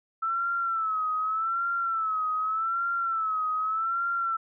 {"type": "tone with vibrato", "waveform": "sine", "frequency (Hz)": 1318.5, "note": "E6", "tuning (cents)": 0, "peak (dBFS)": -25, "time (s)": [0.22, 4.37], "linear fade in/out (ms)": 10, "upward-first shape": "sine", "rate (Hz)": 0.84, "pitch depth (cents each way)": 82, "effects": []}